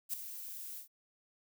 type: noise with ADSR envelope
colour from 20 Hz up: violet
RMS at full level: -34 dBFS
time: 0.09-0.88 s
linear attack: 45 ms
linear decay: 4 ms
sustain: -11 dB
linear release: 110 ms
effects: none